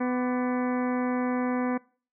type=harmonic tone with a mistuned harmonic; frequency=250 Hz; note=B3; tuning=21 cents sharp; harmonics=1 / 2 / 3 / 4 / 5 / 6 / 7 / 8 / 9; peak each=-26 / -32 / -36 / -38 / -40 / -42 / -43 / -44 / -45 dBFS; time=0-1.78 s; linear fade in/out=10 ms; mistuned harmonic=5; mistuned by=-97 cents; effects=noise-tail reverb RT60 0.4 s tail -23 dB re dry

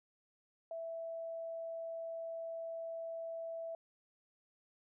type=tone; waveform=sine; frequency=660 Hz; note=E5; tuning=2 cents sharp; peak=-40 dBFS; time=0.71-3.75 s; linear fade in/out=2 ms; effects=none

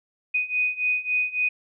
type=beating tone pair; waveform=sine; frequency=2489 / 2492.6 Hz; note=D#7 / D#7; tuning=0 / +2 cents; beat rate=3.6 Hz; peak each=-26 / -24 dBFS; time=0.34-1.49 s; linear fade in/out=10 ms; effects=none

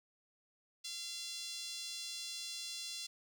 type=tone with high-pass filter; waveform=5% pulse; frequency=686 Hz; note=F5; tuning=31 cents flat; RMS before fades=-44 dBFS; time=0.84-3.07 s; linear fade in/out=10 ms; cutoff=3700 Hz; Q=1.9; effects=none

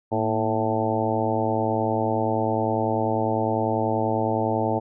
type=harmonic tone with a mistuned harmonic; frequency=110.1 Hz; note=A2; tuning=2 cents sharp; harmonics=1 / 2 / 3 / 4 / 5 / 6 / 7 / 8; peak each=-29 / -29 / -29 / -29 / -29 / -29 / -29 / -29 dBFS; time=0.11-4.8 s; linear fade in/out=20 ms; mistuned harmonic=2; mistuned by=+69 cents; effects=none

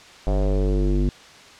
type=tone with low-pass filter sweep; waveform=square; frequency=49 Hz; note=G1; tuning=in tune; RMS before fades=-20 dBFS; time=0.27-1.09 s; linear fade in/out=0 ms; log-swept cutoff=660 to 290 Hz; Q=3.1; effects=white hiss -45 dBFS RMS until 1.59 s + low-pass 5000 Hz 12 dB/octave

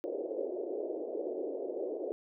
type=band-pass noise; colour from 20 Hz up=pink; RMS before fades=-37 dBFS; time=0.04-2.12 s; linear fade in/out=0 ms; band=330 to 590 Hz; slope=48 dB/octave; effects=none

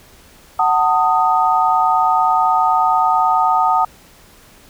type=chord; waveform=sine; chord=D# diminished; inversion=first; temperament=just; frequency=746.7 / 896 / 1244.5 Hz; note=F#5 / A5 / D#6; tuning=+16 / +31 / 0 cents; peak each=-16 dBFS; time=0.59-3.85 s; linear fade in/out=5 ms; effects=pink hiss -46 dBFS RMS until 4.69 s

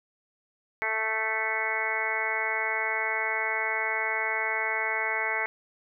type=harmonic tone; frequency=220 Hz; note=A3; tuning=in tune; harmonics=2 / 3 / 4 / 5 / 6 / 7 / 8 / 9 / 10; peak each=-38 / -38 / -34 / -39 / -39 / -35 / -38 / -31 / -31 dBFS; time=0.82-5.46 s; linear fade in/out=0 ms; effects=none

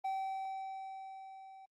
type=tone with level ramp; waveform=triangle; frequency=770 Hz; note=G5; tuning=31 cents flat; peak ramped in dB=-31 to -50 dBFS; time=0.04-1.66 s; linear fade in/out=10 ms; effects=Opus 24 kbps

